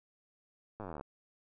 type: slowing click train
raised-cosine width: 1 ms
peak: -29 dBFS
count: 19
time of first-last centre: 0.8-1.011 s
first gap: 9 ms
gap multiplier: 1.03
effects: none